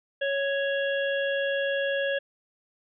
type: harmonic tone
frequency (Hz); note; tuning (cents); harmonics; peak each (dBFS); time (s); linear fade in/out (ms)
554.4; C#5; 0; 1 / 3 / 5 / 6; -26 / -30 / -37 / -38; 0.21-2.19; 10
effects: none